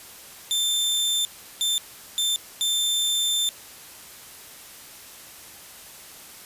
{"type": "tone bursts at uneven times", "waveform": "sawtooth", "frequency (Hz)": 3562, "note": "A7", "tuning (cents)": 21, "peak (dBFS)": -18, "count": 4, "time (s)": [[0.51, 1.25], [1.61, 1.78], [2.18, 2.36], [2.61, 3.49]], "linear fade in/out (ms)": 0, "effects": ["white hiss -44 dBFS RMS until 6.45 s", "resampled to 32000 Hz"]}